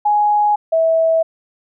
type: tone pair in turn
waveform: sine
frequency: 834 / 651.3 Hz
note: G#5 / E5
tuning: +7 / -21 cents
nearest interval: major third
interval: 428 cents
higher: first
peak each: -11 dBFS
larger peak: neither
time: 0.05-0.56 / 0.72-1.23 s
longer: neither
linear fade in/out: 10 ms
effects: none